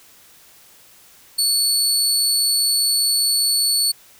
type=tone; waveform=25% pulse; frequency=4435 Hz; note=C#8; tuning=in tune; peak=-11 dBFS; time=1.38-3.92 s; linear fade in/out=10 ms; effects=white hiss -49 dBFS RMS until 4.19 s